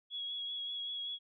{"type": "tone with vibrato", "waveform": "sine", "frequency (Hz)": 3339, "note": "G#7", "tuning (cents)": 9, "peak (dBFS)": -37, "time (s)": [0.1, 1.19], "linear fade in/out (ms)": 50, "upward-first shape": "sine", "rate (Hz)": 5.2, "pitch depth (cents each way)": 19, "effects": []}